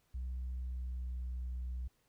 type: tone with pitch glide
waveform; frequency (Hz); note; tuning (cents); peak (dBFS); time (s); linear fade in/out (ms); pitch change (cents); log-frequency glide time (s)
sine; 63 to 62.17; B1 to B1; +35 to +12; -35; 0.14-1.88; 10; -23; 0.49-1.23
effects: tanh soft clip ceiling -35 dBFS + pink hiss -75 dBFS RMS until 2.08 s